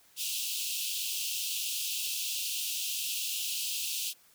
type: high-pass noise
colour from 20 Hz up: pink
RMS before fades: -34 dBFS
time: 0.16-4.14 s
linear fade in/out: 50 ms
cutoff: 2600 Hz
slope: 96 dB/octave
effects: white hiss -62 dBFS RMS until 4.34 s